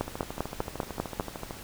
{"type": "two click trains", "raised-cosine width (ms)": 1, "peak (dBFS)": [-21, -13], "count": [20, 7], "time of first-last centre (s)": [[0.08, 1.509], [0.01, 1.198]], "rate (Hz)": [13.3, 5.05], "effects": ["pink hiss -44 dBFS RMS until 1.63 s"]}